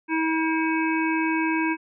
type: harmonic tone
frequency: 321.2 Hz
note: E4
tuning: 45 cents flat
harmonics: 1 / 3 / 5 / 7 / 8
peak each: -23 / -28 / -30 / -31 / -32 dBFS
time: 0.08-1.77 s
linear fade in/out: 50 ms
effects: none